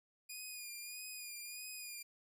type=tone with vibrato; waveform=10% pulse; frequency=2450 Hz; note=D#7; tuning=27 cents flat; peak=-37 dBFS; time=0.29-2.03 s; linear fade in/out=10 ms; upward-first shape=sine; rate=1.6 Hz; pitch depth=40 cents each way; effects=none